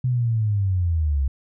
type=linear sweep; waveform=sine; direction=down; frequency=128.4 to 65.3 Hz; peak=-18 dBFS; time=0.04-1.28 s; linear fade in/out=5 ms; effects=none